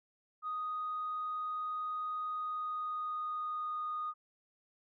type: tone with pitch glide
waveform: sine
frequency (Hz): 1244.5 to 1233.1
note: D#6 to D#6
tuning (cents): 0 to -16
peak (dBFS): -34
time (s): 0.42-4.14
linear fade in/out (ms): 50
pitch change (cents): -16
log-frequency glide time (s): 2.28-3.8
effects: tanh soft clip ceiling -30 dBFS